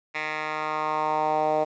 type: tone with band-pass filter sweep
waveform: 10% pulse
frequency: 154.2 Hz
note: D#3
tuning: 15 cents flat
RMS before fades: -26 dBFS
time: 0.14-1.65 s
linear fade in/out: 20 ms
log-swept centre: 2000 to 630 Hz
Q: 2.7
effects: resampled to 16000 Hz + 9-bit